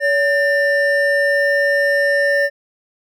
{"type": "tone pair together", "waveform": "triangle", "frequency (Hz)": [567, 1800.1], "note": ["C#5", "A6"], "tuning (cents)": [39, 39], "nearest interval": "octave + minor sixth", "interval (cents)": 2000, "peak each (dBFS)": -14, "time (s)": [0, 2.5], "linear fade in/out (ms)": 50, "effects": []}